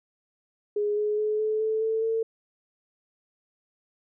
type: tone with pitch steps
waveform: sine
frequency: 415.3 / 420.9 / 426.5 / 432.2 / 438 / 443.8 / 449.8 Hz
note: G#4 / G#4 / G#4 / A4 / A4 / A4 / A4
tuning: 0 / +23 / +46 / -31 / -8 / +15 / +38 cents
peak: -23 dBFS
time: 0.76-2.23 s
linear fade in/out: 5 ms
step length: 210 ms
effects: none